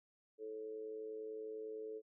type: tone with amplitude modulation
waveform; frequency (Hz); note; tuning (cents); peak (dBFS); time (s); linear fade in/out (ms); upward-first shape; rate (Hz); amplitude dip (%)
sine; 435.7; A4; -17; -40; 0.38-2.02; 50; sine; 111; 65
effects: none